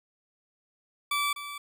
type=tone with echo; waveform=20% pulse; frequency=1157 Hz; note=D6; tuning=26 cents flat; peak=-21 dBFS; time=1.11-1.33 s; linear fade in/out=5 ms; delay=250 ms; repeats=1; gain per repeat=-11 dB; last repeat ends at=1.58 s; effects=none